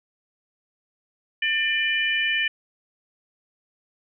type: harmonic tone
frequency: 597 Hz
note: D5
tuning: 28 cents sharp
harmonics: 3 / 4 / 5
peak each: -24 / -25 / -26 dBFS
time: 1.42-2.48 s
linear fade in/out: 5 ms
effects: none